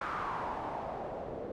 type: noise with low-pass filter sweep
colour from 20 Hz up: white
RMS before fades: -38 dBFS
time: 0.01-1.52 s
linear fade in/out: 5 ms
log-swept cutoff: 1300 to 500 Hz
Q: 3.1
effects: none